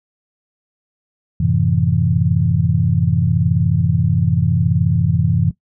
sine chord, F# half-diminished seventh, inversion none, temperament equal with one note detuned, 91.59 / 110 / 130.81 / 164.81 Hz, F#2 / A2 / C3 / E3, -17 / 0 / 0 / 0 cents, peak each -19 / -20 / -18 / -17 dBFS, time 1.4-5.51 s, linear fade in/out 5 ms, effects noise-tail reverb RT60 0.1 s tail -17 dB re dry

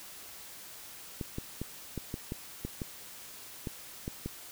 clicks, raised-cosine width 3 ms, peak -22 dBFS, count 11, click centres 1.212 / 1.384 / 1.616 / 1.977 / 2.141 / 2.321 / 2.65 / 2.818 / 3.672 / 4.079 / 4.26 s, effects white hiss -48 dBFS RMS until 4.51 s

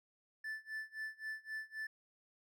triangle tone with tremolo, 1755 Hz, A6, 5 cents flat, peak -37 dBFS, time 0.44-1.87 s, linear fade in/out 5 ms, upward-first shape sine, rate 3.8 Hz, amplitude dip 95%, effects none

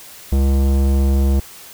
sine tone with tanh clipping, 68.1 Hz, C#2, 30 cents flat, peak -14 dBFS, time 0.32-1.4 s, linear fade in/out 5 ms, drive 17 dB, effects white hiss -39 dBFS RMS until 1.73 s

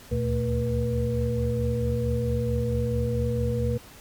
sine tone cluster, 72.2 / 76.7 / 119.1 / 225.2 / 482.6 Hz, D2 / D#2 / A#2 / A3 / B4, -29 / -24 / +38 / +40 / -40 cents, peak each -33 / -31 / -26 / -31 / -28 dBFS, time 0.11-3.78 s, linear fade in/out 10 ms, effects pink hiss -48 dBFS RMS until 4 s + MP3 96 kbps

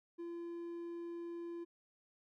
triangle tone, 341.3 Hz, F4, 40 cents flat, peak -40 dBFS, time 0.18-1.65 s, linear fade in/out 20 ms, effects none

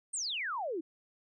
sine exponential sweep, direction down, 8910 to 300 Hz, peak -33 dBFS, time 0.13-0.81 s, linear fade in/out 10 ms, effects none

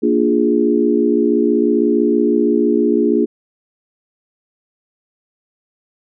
sine chord, Bb dominant seventh, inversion none, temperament equal, 233.1 / 293.7 / 349.2 / 415.3 Hz, Bb3 / D4 / F4 / Ab4, 0 / 0 / 0 / 0 cents, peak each -17 dBFS, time 0.02-3.26 s, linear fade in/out 20 ms, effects none

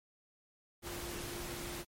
sine tone in noise, 348.3 Hz, F4, 5 cents flat, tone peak -46 dBFS, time 0.82-1.85 s, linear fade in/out 50 ms, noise pink, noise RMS -43 dBFS, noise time 0.82-1.85 s, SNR -6 dB, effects MP3 64 kbps

